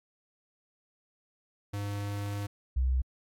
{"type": "tone pair in turn", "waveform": ["square", "sine"], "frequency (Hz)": [101.7, 64.07], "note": ["G#2", "C2"], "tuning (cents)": [-36, -36], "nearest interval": "minor sixth", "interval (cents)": 800, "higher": "first", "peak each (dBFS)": [-33, -24], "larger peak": "second", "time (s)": [[1.73, 2.47], [2.76, 3.02]], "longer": "first", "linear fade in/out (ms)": 10, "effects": ["AAC 64 kbps"]}